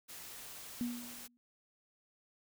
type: noise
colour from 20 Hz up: white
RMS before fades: -49 dBFS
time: 0.08-1.28 s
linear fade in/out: 20 ms
type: tone with exponential decay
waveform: sine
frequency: 240.9 Hz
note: B3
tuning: 43 cents flat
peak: -31 dBFS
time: 0.81-1.37 s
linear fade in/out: 0 ms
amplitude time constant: 120 ms
effects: none